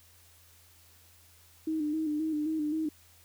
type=tone with vibrato; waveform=sine; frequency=308 Hz; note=D#4; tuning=17 cents flat; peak=-28 dBFS; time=1.67-2.89 s; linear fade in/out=5 ms; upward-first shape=square; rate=3.8 Hz; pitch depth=47 cents each way; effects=added 85 Hz sine -62 dBFS peak until 3.24 s + white hiss -60 dBFS RMS until 3.24 s